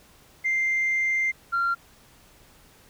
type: tone pair in turn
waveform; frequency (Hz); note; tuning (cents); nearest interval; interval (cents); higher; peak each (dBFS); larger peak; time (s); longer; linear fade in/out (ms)
sine; 2093 / 1380.5; C7 / F6; 0 / -20; perfect fifth; 720; first; -20; neither; 0.44-1.32 / 1.52-1.75; first; 20
effects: tanh soft clip ceiling -18 dBFS + pink hiss -55 dBFS RMS until 2.89 s